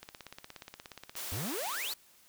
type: click train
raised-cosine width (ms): 0.2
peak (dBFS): -27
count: 20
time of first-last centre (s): 0.03-1.154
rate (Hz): 16.9
type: high-pass noise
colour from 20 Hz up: white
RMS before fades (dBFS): -40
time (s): 1.16-1.94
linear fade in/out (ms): 5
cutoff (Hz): 350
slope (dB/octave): 12
type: exponential sweep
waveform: 45% pulse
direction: up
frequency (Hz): 82.3 to 4659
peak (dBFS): -36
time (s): 1.32-1.93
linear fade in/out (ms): 0
effects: white hiss -62 dBFS RMS until 2.28 s